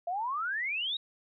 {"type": "exponential sweep", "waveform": "sine", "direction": "up", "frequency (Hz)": [668, 3867], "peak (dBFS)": -30, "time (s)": [0.07, 0.97], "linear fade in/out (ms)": 5, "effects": []}